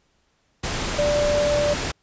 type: tone in noise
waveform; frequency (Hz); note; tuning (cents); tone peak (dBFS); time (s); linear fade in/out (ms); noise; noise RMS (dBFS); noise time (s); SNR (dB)
sine; 587.3; D5; 0; -18; 0.98-1.74; 10; pink; -26; 0.63-1.92; +5
effects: pink hiss -66 dBFS RMS until 2.02 s + resampled to 16000 Hz